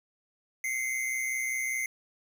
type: tone pair together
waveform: square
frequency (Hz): 2071 / 2196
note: C7 / C#7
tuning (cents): -18 / -17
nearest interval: minor second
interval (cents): 101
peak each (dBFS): -31 / -36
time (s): 0.64-1.86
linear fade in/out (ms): 2
effects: none